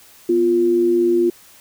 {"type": "tone pair together", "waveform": "sine", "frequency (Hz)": [245.1, 349.2], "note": ["B3", "F4"], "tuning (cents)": [-13, 0], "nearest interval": "tritone", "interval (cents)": 613, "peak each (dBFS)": [-23, -13], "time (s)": [0.29, 1.3], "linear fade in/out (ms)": 5, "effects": ["white hiss -47 dBFS RMS until 1.6 s"]}